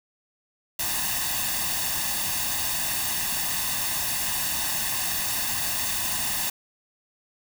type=noise with comb filter; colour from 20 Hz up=white; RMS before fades=-27 dBFS; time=0.79-6.5 s; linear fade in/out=5 ms; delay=1.1 ms; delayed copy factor=+0.7; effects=none